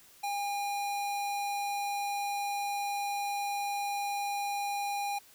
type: tone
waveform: square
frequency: 810 Hz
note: G#5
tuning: 43 cents flat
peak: -32 dBFS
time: 0.23-5.19 s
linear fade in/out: 10 ms
effects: white hiss -58 dBFS RMS until 5.34 s